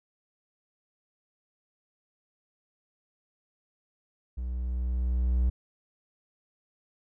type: tone with level ramp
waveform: triangle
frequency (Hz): 61.74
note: B1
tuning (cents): 0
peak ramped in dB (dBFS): -29 to -19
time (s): 4.37-5.5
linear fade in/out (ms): 10
effects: none